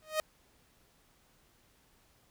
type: tone with exponential growth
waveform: sawtooth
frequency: 622.3 Hz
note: D#5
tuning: in tune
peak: -22 dBFS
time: 0.02-0.2 s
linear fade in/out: 1 ms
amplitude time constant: 39 ms
effects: pink hiss -67 dBFS RMS until 2.3 s